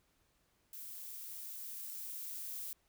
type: noise with level ramp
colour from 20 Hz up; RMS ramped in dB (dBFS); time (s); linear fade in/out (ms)
violet; -48 to -43; 0.73-2.73; 2
effects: pink hiss -75 dBFS RMS until 2.88 s